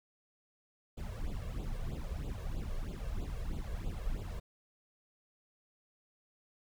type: noise with flanger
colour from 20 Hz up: brown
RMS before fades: -38 dBFS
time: 0.97-4.4 s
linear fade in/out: 10 ms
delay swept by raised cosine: 0.26 to 1.86 ms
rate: 3.1 Hz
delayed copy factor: +1
effects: none